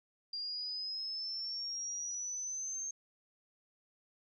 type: exponential sweep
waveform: sine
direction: up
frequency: 4764 to 6400 Hz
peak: -37 dBFS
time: 0.33-2.91 s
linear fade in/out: 5 ms
effects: none